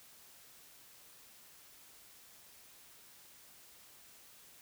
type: silence
effects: white hiss -59 dBFS RMS until 4.61 s